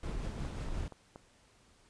brown noise with tremolo, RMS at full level -36 dBFS, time 0.03-0.88 s, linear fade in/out 2 ms, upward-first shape triangle, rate 5.6 Hz, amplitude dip 35%
click train, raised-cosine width 1 ms, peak -33 dBFS, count 4, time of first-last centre 0.45-1.159 s, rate 4.23 Hz
effects pink hiss -65 dBFS RMS until 1.89 s + resampled to 22050 Hz

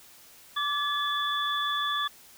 sine tone cluster, 1166 / 1712 / 3454 Hz, D6 / A6 / A7, -13 / -48 / -33 cents, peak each -29 / -33 / -30 dBFS, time 0.56-2.08 s, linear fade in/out 10 ms, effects white hiss -53 dBFS RMS until 2.37 s

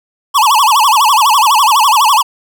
square tone with vibrato, 987.8 Hz, B5, in tune, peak -7 dBFS, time 0.34-2.23 s, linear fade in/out 20 ms, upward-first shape sine, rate 12 Hz, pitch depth 270 cents each way, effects none

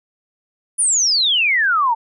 sine exponential sweep, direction down, 9990 to 880 Hz, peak -13 dBFS, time 0.78-1.95 s, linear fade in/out 20 ms, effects none

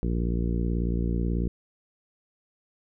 harmonic tone, 58.27 Hz, A#1, in tune, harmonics 1 / 2 / 3 / 4 / 5 / 6 / 7 / 8, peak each -26 / -33 / -30 / -35 / -37 / -37 / -41 / -42 dBFS, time 0.03-1.48 s, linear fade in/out 0 ms, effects none

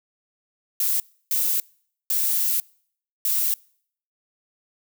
violet noise bursts at uneven times, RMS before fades -22 dBFS, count 4, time 0.8-1 / 1.31-1.6 / 2.1-2.6 / 3.25-3.54 s, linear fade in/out 2 ms, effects noise-tail reverb RT60 0.6 s tail -26 dB re dry

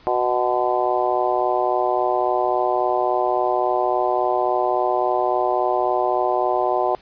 harmonic tone with a mistuned harmonic, 123.6 Hz, B2, 2 cents sharp, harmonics 3 / 4 / 5 / 6 / 7 / 8, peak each -24 / -28 / -23 / -22 / -26 / -27 dBFS, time 0.07-6.95 s, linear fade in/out 0 ms, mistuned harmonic 8, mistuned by +50 cents, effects pink hiss -50 dBFS RMS until 7.01 s + resampled to 11025 Hz

